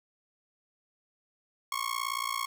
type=tone with amplitude modulation; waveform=sawtooth; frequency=1094 Hz; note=C#6; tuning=23 cents flat; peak=-23 dBFS; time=1.72-2.46 s; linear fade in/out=2 ms; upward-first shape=sine; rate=58.1 Hz; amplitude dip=95%; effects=none